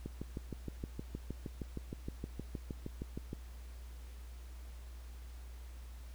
click train, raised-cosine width 3 ms, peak -27 dBFS, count 22, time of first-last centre 0.06-3.331 s, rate 6.42 Hz, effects added 60 Hz sine -46 dBFS peak until 6.14 s + pink hiss -61 dBFS RMS until 6.14 s

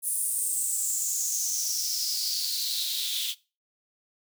white noise with high-pass filter sweep, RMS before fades -29 dBFS, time 0.02-3.35 s, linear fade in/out 50 ms, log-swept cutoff 10000 to 3300 Hz, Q 6.2, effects noise-tail reverb RT60 0.3 s tail -20 dB re dry

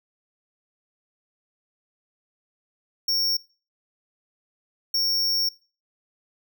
square tone bursts at uneven times, 5500 Hz, F8, 27 cents flat, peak -21 dBFS, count 2, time 3.08-3.37 / 4.94-5.49 s, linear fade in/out 5 ms, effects noise-tail reverb RT60 0.4 s tail -26 dB re dry

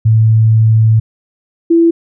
sine tone pair in turn, 110.9 / 334.3 Hz, A2 / E4, +14 / +24 cents, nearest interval octave + perfect fifth, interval 1910 cents, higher second, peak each -5 dBFS, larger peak neither, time 0.05-1 / 1.7-1.91 s, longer first, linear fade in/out 10 ms, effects none

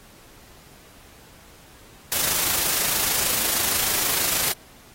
white noise with amplitude modulation, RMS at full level -21 dBFS, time 2.12-4.52 s, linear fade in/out 0 ms, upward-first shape sine, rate 26.4 Hz, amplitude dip 40%, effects pink hiss -50 dBFS RMS until 4.94 s + AAC 48 kbps

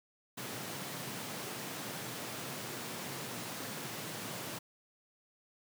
pink high-pass noise, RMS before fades -42 dBFS, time 0.37-4.59 s, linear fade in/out 10 ms, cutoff 110 Hz, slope 48 dB/octave, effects none

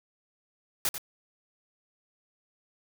white noise with echo, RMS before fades -27 dBFS, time 0.85-0.89 s, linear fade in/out 2 ms, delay 91 ms, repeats 1, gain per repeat -9 dB, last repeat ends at 0.981 s, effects none

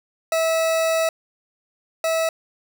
40% pulse tone pair in turn, 650 / 650 Hz, E5 / E5, -24 / -24 cents, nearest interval unison, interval 0 cents, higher neither, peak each -17 / -18 dBFS, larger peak first, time 0.32-1.09 / 2.04-2.29 s, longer first, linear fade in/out 2 ms, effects none

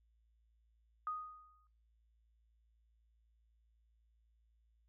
sine tone with exponential decay, 1243 Hz, D#6, 2 cents flat, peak -35 dBFS, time 1.07-1.67 s, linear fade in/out 1 ms, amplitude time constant 130 ms, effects noise-tail reverb RT60 0.5 s tail -25 dB re dry + added 56 Hz sine -70 dBFS peak until 4.88 s

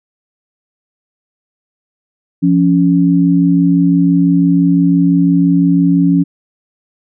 sine tone pair together, 173.5 / 279.4 Hz, F3 / C#4, -11 / +14 cents, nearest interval minor sixth, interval 825 cents, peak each -10 dBFS, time 2.42-6.24 s, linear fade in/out 20 ms, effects none

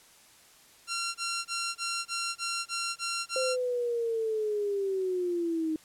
10% pulse tone bursts, 1373 Hz, F6, 30 cents flat, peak -22 dBFS, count 9, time 0.87-3.566 s, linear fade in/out 50 ms, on 280 ms, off 22 ms
sine linear sweep, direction down, 523.3 to 311.1 Hz, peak -27 dBFS, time 3.36-5.76 s, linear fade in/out 2 ms
effects white hiss -57 dBFS RMS until 5.84 s + low-pass 11000 Hz 12 dB/octave

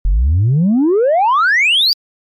sine exponential sweep, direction up, 40.34 to 4856 Hz, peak -7 dBFS, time 0.05-1.93 s, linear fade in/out 0 ms, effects tanh soft clip ceiling -7 dBFS + MP3 96 kbps

